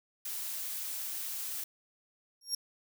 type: noise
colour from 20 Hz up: blue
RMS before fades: -38 dBFS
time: 0.25-1.64 s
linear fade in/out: 5 ms
type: tone with exponential growth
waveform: 30% pulse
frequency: 5570 Hz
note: F8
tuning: 5 cents flat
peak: -23 dBFS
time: 2.41-2.55 s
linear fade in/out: 5 ms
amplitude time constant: 30 ms
effects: none